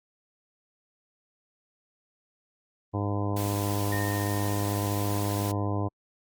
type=harmonic tone; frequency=101.6 Hz; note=G#2; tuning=38 cents flat; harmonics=1 / 2 / 3 / 4 / 5 / 6 / 7 / 8 / 9 / 10; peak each=-28 / -37 / -33 / -38 / -39 / -40 / -39 / -43 / -42 / -39 dBFS; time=2.93-5.89 s; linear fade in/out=20 ms
type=noise; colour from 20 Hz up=white; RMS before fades=-38 dBFS; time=3.36-5.52 s; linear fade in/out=10 ms
type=tone with exponential decay; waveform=sine; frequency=1836 Hz; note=A#6; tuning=27 cents flat; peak=-32 dBFS; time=3.92-5.67 s; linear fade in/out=5 ms; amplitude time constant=380 ms
effects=Opus 32 kbps